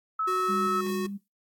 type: tone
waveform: sine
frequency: 1298 Hz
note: E6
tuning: 27 cents flat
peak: -25 dBFS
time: 0.19-0.81 s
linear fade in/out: 5 ms
type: tone with pitch glide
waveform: square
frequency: 370 to 367.2 Hz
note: F#4 to F#4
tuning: 0 to -13 cents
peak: -30 dBFS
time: 0.27-1.07 s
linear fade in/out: 10 ms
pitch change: -13 cents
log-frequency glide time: 0.65-0.8 s
type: tone with tremolo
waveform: sine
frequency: 200.2 Hz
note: G3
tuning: 37 cents sharp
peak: -30 dBFS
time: 0.48-1.18 s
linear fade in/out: 20 ms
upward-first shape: square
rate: 2.6 Hz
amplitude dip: 30%
type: noise with exponential decay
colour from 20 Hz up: violet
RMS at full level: -43 dBFS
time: 0.88-1.28 s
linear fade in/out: 0 ms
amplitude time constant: 85 ms
effects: noise-tail reverb RT60 0.2 s tail -22 dB re dry + AAC 64 kbps